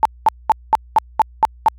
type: tone bursts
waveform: sine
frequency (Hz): 877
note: A5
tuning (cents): -6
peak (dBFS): -7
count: 8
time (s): 0.03-1.684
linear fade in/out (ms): 0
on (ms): 23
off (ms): 210
effects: added 60 Hz sine -40 dBFS peak until 1.78 s